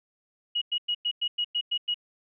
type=tone bursts; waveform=sine; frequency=2900 Hz; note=F#7; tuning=35 cents flat; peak=-24 dBFS; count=9; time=0.55-1.944 s; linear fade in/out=10 ms; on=66 ms; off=100 ms; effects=none